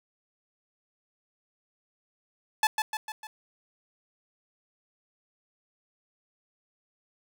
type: tone with echo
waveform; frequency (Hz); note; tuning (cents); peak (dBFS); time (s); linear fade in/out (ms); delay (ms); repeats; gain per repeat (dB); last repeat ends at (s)
sawtooth; 867; A5; -26; -16; 2.63-2.67; 2; 150; 4; -5; 3.27
effects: none